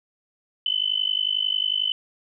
sine tone with amplitude modulation, 3020 Hz, F#7, 35 cents sharp, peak -17 dBFS, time 0.66-1.92 s, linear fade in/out 2 ms, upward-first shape sine, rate 51.1 Hz, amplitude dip 95%, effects none

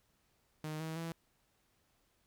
sawtooth tone with pitch steps, 154.6 / 159.96 / 165.5 Hz, D#3 / D#3 / E3, -11 / +48 / +7 cents, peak -35 dBFS, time 0.64-1.12 s, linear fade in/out 2 ms, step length 160 ms, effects pink hiss -75 dBFS RMS until 2.26 s

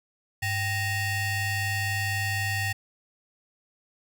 35% pulse ring-modulated tone, 880 Hz, A5, in tune, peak -21 dBFS, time 0.42-2.73 s, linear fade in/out 10 ms, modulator 982 Hz, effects none

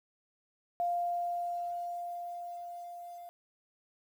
sine tone with level ramp, 698.5 Hz, F5, in tune, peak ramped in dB -28 to -44 dBFS, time 0.8-3.29 s, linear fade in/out 0 ms, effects 10-bit

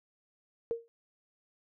sine tone with exponential decay, 463.2 Hz, A#4, 11 cents flat, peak -26 dBFS, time 0.71-0.88 s, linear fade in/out 0 ms, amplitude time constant 35 ms, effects none

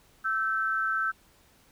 sine tone pair together, 1327.4 / 1544 Hz, E6 / G6, +12 / -27 cents, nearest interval minor third, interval 261 cents, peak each -28 dBFS, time 0.24-1.12 s, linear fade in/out 20 ms, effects pink hiss -61 dBFS RMS until 1.71 s

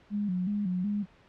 sine tone with vibrato, 193.4 Hz, G3, 23 cents flat, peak -27 dBFS, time 0.1-1.06 s, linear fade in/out 50 ms, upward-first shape square, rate 2.7 Hz, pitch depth 110 cents each way, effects pink hiss -59 dBFS RMS until 1.28 s + low-pass 3000 Hz 12 dB/octave

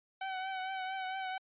sawtooth tone with vibrato, 758 Hz, F#5, 42 cents sharp, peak -32 dBFS, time 0.21-1.38 s, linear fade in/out 5 ms, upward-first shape triangle, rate 4.4 Hz, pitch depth 38 cents each way, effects resampled to 8000 Hz

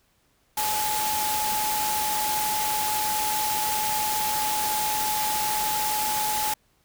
sine tone in noise, 853 Hz, G#5, 46 cents sharp, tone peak -26 dBFS, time 0.57-6.54 s, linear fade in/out 5 ms, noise white, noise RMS -28 dBFS, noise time 0.57-6.54 s, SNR -1 dB, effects pink hiss -66 dBFS RMS until 6.84 s

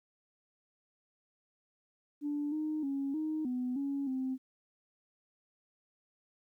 sine tone with pitch steps, 292.2 / 307.9 / 276 / 311 / 250.4 / 278.8 / 261 Hz, D4 / D#4 / C#4 / D#4 / B3 / C#4 / C4, -9 / -18 / -7 / -1 / +24 / +10 / -4 cents, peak -31 dBFS, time 2.21-4.38 s, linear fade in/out 50 ms, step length 310 ms, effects tanh soft clip ceiling -27 dBFS + 12-bit

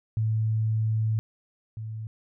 sine tone pair in turn, 110 / 110 Hz, A2 / A2, 0 / 0 cents, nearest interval unison, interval 0 cents, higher neither, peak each -22 / -32 dBFS, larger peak first, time 0.17-1.19 / 1.77-2.07 s, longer first, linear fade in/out 0 ms, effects none

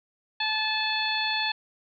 harmonic tone, 868 Hz, A5, 24 cents flat, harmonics 1 / 2 / 3 / 4 / 5, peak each -31 / -31 / -31 / -31 / -31 dBFS, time 0.4-1.52 s, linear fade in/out 5 ms, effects none

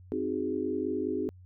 sine chord, Ab dominant seventh, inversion first, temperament equal, 261.6 / 311.1 / 370 / 415.3 Hz, C4 / Eb4 / Gb4 / Ab4, 0 / 0 / 0 / 0 cents, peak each -34 dBFS, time 0.12-1.29 s, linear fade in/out 0 ms, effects added 91 Hz sine -49 dBFS peak until 1.45 s

